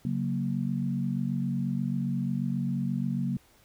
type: chord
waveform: sine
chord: F# major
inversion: second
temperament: equal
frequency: 138.59 / 185 / 233.1 Hz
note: C#3 / F#3 / A#3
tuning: 0 / 0 / 0 cents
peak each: -31 dBFS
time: 0.05-3.37 s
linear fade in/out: 2 ms
effects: pink hiss -61 dBFS RMS until 3.64 s